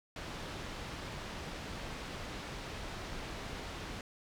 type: low-pass noise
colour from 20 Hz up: pink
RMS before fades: -43 dBFS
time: 0.16-4.01 s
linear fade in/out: 2 ms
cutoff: 4800 Hz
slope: 12 dB/octave
effects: none